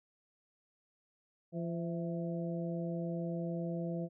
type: harmonic tone with a mistuned harmonic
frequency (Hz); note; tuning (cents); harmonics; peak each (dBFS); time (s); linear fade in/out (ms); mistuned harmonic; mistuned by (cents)
170.6; F3; -40; 1 / 2 / 3 / 4; -36 / -42 / -43 / -45; 1.52-4.09; 50; 4; -52
effects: none